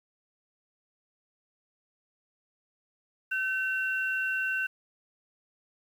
sine tone pair together, 1530 / 2732 Hz, G6 / F7, -42 / -39 cents, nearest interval minor seventh, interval 1003 cents, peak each -28 / -33 dBFS, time 3.31-4.67 s, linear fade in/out 10 ms, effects 9-bit

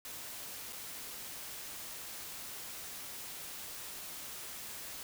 white noise with dropouts, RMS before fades -45 dBFS, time 0.05-5.03 s, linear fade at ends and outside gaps 1 ms, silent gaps 0.725-0.729 s, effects none

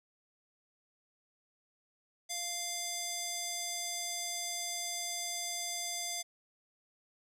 square tone with band-pass filter, 696 Hz, F5, 6 cents flat, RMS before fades -38 dBFS, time 2.29-6.23 s, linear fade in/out 20 ms, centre 6900 Hz, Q 1.4, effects none

